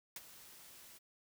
white noise with ADSR envelope, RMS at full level -44 dBFS, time 0.16-0.99 s, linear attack 3 ms, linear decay 32 ms, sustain -13 dB, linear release 21 ms, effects none

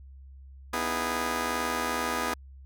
10% pulse chord, E major seventh, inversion second, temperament just, 247.2 / 309 / 329.6 / 412 Hz, B3 / D#4 / E4 / G#4, +2 / -12 / 0 / -14 cents, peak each -24 / -30 / -28 / -26 dBFS, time 0.73-2.34 s, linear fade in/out 5 ms, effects added 67 Hz sine -45 dBFS peak until 2.65 s

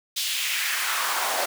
pink noise with high-pass filter sweep, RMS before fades -26 dBFS, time 0.16-1.46 s, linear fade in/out 10 ms, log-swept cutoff 3700 to 630 Hz, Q 2, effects none

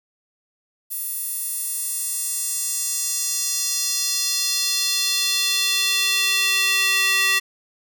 square tone with high-pass filter sweep, 386.3 Hz, G4, 25 cents flat, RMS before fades -22 dBFS, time 0.9-7.4 s, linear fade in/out 20 ms, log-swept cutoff 12000 to 2200 Hz, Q 1.8, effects none

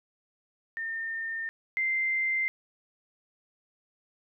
sine tone pair in turn, 1814 / 2085 Hz, A#6 / C7, -48 / -7 cents, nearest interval major second, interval 241 cents, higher second, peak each -31 / -25 dBFS, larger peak second, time 0.77-1.49 / 1.77-2.48 s, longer first, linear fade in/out 0 ms, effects none

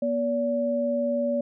sine tone pair together, 240.9 / 573 Hz, B3 / D5, -43 / -43 cents, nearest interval octave + minor third, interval 1500 cents, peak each -27 / -24 dBFS, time 0.02-1.41 s, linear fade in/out 5 ms, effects none

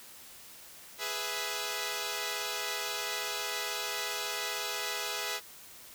5% pulse chord, E major, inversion first, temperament equal, 415.3 / 493.9 / 659.3 Hz, G#4 / B4 / E5, 0 / 0 / 0 cents, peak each -26 / -26 / -27 dBFS, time 0.98-5.41 s, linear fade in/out 50 ms, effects white hiss -51 dBFS RMS until 5.94 s

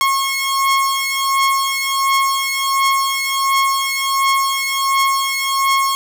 sawtooth beating tone pair, 1087 / 1088.4 Hz, C#6 / C#6, -34 / -32 cents, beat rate 1.4 Hz, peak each -13 / -15 dBFS, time 0.01-5.95 s, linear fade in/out 0 ms, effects 8-bit

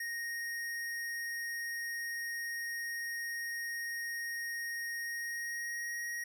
square tone with pitch glide, 1864.7 to 1886.4 Hz, A#6 to A#6, 0 to +20 cents, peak -37 dBFS, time 0-6.24 s, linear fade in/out 5 ms, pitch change +20 cents, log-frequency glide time 5.01-6.07 s, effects none

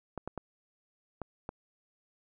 clicks, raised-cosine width 1 ms, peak -23 dBFS, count 5, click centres 0.177 / 0.276 / 0.377 / 1.217 / 1.491 s, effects none

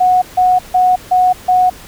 sine tone bursts, 733 Hz, F#5, 16 cents flat, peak -7 dBFS, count 5, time 0-1.7 s, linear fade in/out 10 ms, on 220 ms, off 150 ms, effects pink hiss -36 dBFS RMS until 1.87 s

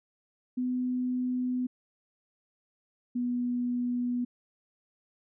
sine tone pair in turn, 251.1 / 244.8 Hz, B3 / B3, +29 / -15 cents, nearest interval unison, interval 44 cents, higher first, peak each -27 dBFS, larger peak neither, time 0.57-1.67 / 3.15-4.25 s, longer neither, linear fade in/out 10 ms, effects none

